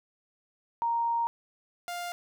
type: tone pair in turn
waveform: sine / sawtooth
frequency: 932 / 701.2 Hz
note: A#5 / F5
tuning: -1 / +7 cents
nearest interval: perfect fourth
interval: 492 cents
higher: first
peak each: -25 / -30 dBFS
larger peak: first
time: 0.82-1.27 / 1.88-2.12 s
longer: first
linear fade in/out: 0 ms
effects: none